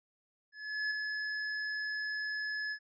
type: tone with ADSR envelope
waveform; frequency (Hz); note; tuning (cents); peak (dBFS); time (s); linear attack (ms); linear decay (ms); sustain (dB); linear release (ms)
square; 1709; G#6; +49; -31; 0.52-2.79; 390; 4; -4; 72
effects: resampled to 16000 Hz